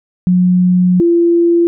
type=tone pair in turn; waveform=sine; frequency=180.8 / 341.3 Hz; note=F#3 / F4; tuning=-40 / -40 cents; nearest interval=major seventh; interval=1100 cents; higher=second; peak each=-7 dBFS; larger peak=neither; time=0.27-1 / 1-1.67 s; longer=first; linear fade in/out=0 ms; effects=none